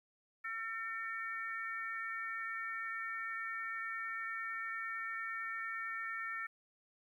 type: harmonic tone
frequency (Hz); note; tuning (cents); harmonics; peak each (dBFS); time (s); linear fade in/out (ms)
451.1; A4; +43; 3 / 4 / 5; -43 / -41 / -46; 0.44-6.47; 10
effects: 12-bit